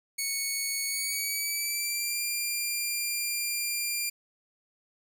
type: tone with pitch glide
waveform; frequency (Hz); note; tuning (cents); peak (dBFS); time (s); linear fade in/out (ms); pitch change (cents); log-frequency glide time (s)
10% pulse; 2217 to 2390; C#7 to D7; 0 to +30; -20; 0.18-4.1; 10; +130; 0.87-2.22
effects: 10-bit